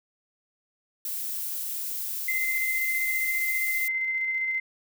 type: noise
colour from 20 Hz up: violet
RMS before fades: -32 dBFS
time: 1.05-3.88 s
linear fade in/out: 2 ms
type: tone with tremolo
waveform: sine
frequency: 2073 Hz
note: C7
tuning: 17 cents flat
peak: -24 dBFS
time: 2.28-4.6 s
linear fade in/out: 5 ms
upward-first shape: square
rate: 15 Hz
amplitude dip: 25%
effects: none